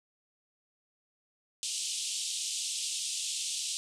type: band-pass noise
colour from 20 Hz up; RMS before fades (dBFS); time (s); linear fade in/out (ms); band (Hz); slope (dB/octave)
white; -35; 1.63-3.77; 0; 2800 to 9100; 48
effects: none